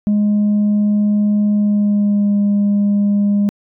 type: tone with pitch glide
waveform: sine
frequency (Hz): 207.7 to 203.5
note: G#3 to G#3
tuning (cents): 0 to -35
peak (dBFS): -9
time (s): 0.07-3.49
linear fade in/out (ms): 0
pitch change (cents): -35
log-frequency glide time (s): 1.51-2.36
effects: tanh soft clip ceiling -10 dBFS